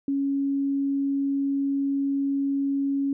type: tone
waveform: sine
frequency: 277.2 Hz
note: C#4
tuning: in tune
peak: -22 dBFS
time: 0.08-3.13 s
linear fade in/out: 2 ms
effects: none